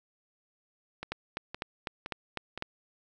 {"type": "two click trains", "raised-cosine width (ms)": 0.3, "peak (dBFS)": [-17, -21], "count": [7, 4], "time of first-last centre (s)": [[1.12, 2.624], [1.03, 2.576]], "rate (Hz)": [3.99, 1.94], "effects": []}